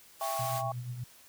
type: high-pass noise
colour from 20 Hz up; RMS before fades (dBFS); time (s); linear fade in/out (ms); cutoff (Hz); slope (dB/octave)
white; -40; 0.19-0.63; 50; 610; 12
type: chord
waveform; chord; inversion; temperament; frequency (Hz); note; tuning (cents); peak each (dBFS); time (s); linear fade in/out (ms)
sine; C# diminished; first; just; 665.2 / 798.3 / 1108.7; E5 / G5 / C#6; +16 / +31 / 0; -36 / -35 / -37; 0.21-0.72; 2
type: tone with tremolo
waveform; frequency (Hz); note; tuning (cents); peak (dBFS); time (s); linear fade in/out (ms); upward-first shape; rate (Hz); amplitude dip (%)
sine; 122.4; B2; -15; -33; 0.39-1.04; 5; triangle; 8.3; 60
effects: white hiss -57 dBFS RMS until 1.28 s